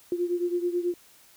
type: beating tone pair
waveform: sine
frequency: 349.2 / 358.4 Hz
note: F4 / F4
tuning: 0 / +45 cents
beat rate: 9.2 Hz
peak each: -26 / -30 dBFS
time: 0.12-0.94 s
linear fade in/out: 2 ms
effects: white hiss -56 dBFS RMS until 1.36 s